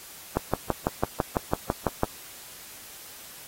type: click train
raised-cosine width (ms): 1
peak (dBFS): -8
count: 11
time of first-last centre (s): 0.37-2.034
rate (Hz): 6.01
effects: white hiss -45 dBFS RMS until 3.47 s + AAC 48 kbps